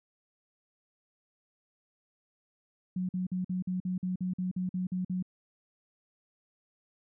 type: tone bursts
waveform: sine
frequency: 183.2 Hz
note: F#3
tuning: 17 cents flat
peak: -29 dBFS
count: 13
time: 2.96-5.226 s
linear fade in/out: 5 ms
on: 130 ms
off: 48 ms
effects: none